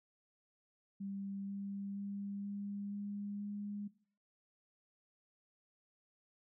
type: tone with pitch steps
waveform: sine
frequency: 197.3 / 198.79 / 200.3 / 201.8 / 203.3 / 204.8 Hz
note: G3 / G3 / G3 / G#3 / G#3 / G#3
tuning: +11 / +24 / +38 / -49 / -37 / -24 cents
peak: -40 dBFS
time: 1-3.88 s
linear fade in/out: 10 ms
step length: 480 ms
effects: noise-tail reverb RT60 0.5 s tail -19 dB re dry